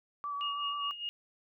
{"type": "tone with vibrato", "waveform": "sine", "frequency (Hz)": 1150, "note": "D6", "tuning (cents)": -37, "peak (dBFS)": -34, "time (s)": [0.24, 0.91], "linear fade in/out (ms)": 0, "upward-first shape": "sine", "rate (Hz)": 6.3, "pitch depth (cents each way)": 22}
{"type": "tone with tremolo", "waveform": "sine", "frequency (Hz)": 2854, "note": "F7", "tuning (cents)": 37, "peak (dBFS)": -33, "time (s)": [0.41, 1.09], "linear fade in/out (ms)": 0, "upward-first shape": "sine", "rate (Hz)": 4.9, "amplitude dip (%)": 70}
{"effects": []}